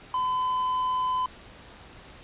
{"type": "tone", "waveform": "triangle", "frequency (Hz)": 1014, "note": "B5", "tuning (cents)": 45, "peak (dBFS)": -22, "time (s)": [0.14, 1.26], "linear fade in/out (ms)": 2, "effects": ["pink hiss -48 dBFS RMS until 2.23 s", "resampled to 8000 Hz"]}